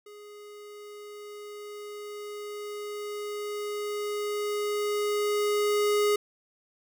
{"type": "tone with level ramp", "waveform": "square", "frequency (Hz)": 415.3, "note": "G#4", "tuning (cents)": 0, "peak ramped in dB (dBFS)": [-46, -22], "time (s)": [0.06, 6.16], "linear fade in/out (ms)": 5, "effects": []}